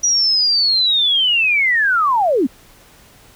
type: linear sweep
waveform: sine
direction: down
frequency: 5840 to 223.8 Hz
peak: -12 dBFS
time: 0.03-2.47 s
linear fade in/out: 10 ms
effects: pink hiss -47 dBFS RMS until 3.35 s